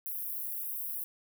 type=high-pass noise; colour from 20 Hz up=white; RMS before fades=-37 dBFS; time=0.06-1.04 s; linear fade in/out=0 ms; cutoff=11000 Hz; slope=48 dB/octave; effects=none